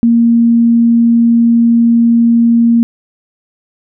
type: tone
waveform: sine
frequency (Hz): 233.1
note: A#3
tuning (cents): 0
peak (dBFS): -5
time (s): 0.03-2.83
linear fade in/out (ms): 0
effects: none